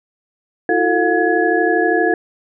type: tone cluster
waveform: sine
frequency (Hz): 328.2 / 360.7 / 443.7 / 715 / 1688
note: E4 / F#4 / A4 / F5 / G#6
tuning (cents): -8 / -44 / +14 / +41 / +28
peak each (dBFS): -19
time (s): 0.69-2.14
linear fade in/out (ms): 2
effects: none